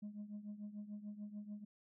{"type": "tone with tremolo", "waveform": "sine", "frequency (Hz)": 208, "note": "G#3", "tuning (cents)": 3, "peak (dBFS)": -40, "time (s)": [0.02, 1.65], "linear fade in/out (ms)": 10, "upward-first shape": "triangle", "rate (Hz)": 6.8, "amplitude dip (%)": 85, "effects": ["tanh soft clip ceiling -42 dBFS"]}